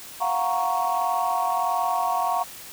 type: chord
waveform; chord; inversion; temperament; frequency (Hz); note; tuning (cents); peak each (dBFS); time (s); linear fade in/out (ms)
sine; Gb major seventh; third; equal; 698.5 / 740 / 932.3 / 1108.7; F5 / Gb5 / Bb5 / Db6; 0 / 0 / 0 / 0; -26; 0.2-2.44; 20
effects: tanh soft clip ceiling -14 dBFS + white hiss -41 dBFS RMS until 2.72 s